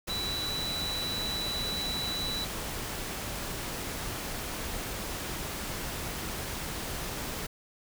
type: tone in noise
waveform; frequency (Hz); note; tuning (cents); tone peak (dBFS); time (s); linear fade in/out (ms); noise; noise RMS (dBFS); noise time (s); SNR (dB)
sine; 3951; B7; 0; -32; 0.09-2.45; 10; pink; -36; 0.07-7.47; +1
effects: none